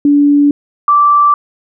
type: tone pair in turn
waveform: sine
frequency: 288.3 / 1167.9 Hz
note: D4 / D6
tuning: -32 / -10 cents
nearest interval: 2 octaves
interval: 2422 cents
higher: second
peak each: -5 dBFS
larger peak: neither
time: 0.05-0.51 / 0.88-1.34 s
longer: neither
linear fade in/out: 2 ms
effects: none